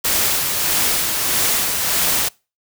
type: noise with tremolo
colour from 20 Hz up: white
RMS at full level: -17 dBFS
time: 0.04-2.29 s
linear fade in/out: 10 ms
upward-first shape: sine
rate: 1.6 Hz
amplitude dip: 35%
effects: noise-tail reverb RT60 0.3 s tail -25 dB re dry